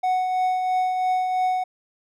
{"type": "tone with tremolo", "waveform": "triangle", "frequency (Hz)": 740, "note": "F#5", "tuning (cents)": 0, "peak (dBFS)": -16, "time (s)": [0.03, 1.64], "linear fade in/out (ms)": 10, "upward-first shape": "triangle", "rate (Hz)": 3, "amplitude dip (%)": 40, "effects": []}